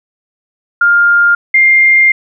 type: tone pair in turn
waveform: sine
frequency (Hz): 1405 / 2109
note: F6 / C7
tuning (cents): +10 / +13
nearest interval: perfect fifth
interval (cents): 703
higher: second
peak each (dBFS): -5 / -4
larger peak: second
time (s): 0.81-1.35 / 1.54-2.12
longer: second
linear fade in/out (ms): 5
effects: none